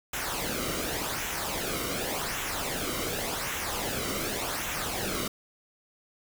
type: noise with flanger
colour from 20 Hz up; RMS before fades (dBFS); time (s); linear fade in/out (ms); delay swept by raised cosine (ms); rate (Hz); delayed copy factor
pink; -32; 0.13-5.28; 5; 0.21 to 1.19; 0.88; -0.6
effects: none